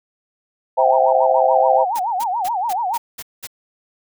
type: tone with vibrato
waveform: sine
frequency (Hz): 830.6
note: G#5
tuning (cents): 0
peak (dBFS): -18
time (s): 0.77-2.98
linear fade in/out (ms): 10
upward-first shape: sine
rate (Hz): 7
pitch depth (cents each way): 250
type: chord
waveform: sine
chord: C major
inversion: none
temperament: just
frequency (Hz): 523.3 / 654.1 / 784.9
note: C5 / E5 / G5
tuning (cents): 0 / -14 / +2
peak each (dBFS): -17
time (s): 0.77-1.85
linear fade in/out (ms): 20
type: noise bursts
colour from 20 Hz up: white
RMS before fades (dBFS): -31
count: 7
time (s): 1.95-3.472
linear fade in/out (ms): 10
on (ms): 46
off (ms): 200
effects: none